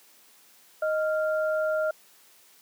sine tone pair together, 623.6 / 1391 Hz, D#5 / F6, +4 / -7 cents, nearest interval octave + major second, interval 1389 cents, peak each -24 / -31 dBFS, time 0.82-1.91 s, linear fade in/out 5 ms, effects white hiss -57 dBFS RMS until 2.61 s + high-pass 200 Hz 12 dB/octave

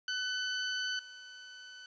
20% pulse tone with level steps, 1504 Hz, F#6, 28 cents sharp, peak -28 / -43 dBFS, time 0.08-1.86 s, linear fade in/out 2 ms, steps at 0.99 s, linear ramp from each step 2 ms, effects resampled to 16000 Hz + 11-bit

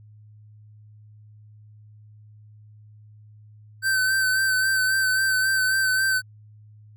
square tone with vibrato, 1538 Hz, G6, 33 cents flat, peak -20 dBFS, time 3.82-6.22 s, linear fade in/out 50 ms, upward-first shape sine, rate 3.7 Hz, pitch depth 30 cents each way, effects added 106 Hz sine -46 dBFS peak until 6.96 s

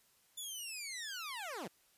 15% pulse linear sweep, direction down, 3520 to 140.4 Hz, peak -35 dBFS, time 0.37-1.68 s, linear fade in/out 10 ms, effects white hiss -70 dBFS RMS until 1.97 s + resampled to 32000 Hz

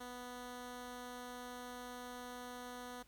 10% pulse tone, 246.9 Hz, B3, in tune, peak -38 dBFS, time 0-3.03 s, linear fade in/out 10 ms, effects added 49 Hz sine -67 dBFS peak until 3.07 s + pink hiss -69 dBFS RMS until 3.07 s

